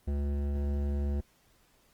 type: tone with hard clipping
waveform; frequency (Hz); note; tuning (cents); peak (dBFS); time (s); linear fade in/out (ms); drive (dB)
triangle; 71.3; C#2; +49; -30; 0.07-1.21; 10; 18
effects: pink hiss -66 dBFS RMS until 1.93 s + Opus 24 kbps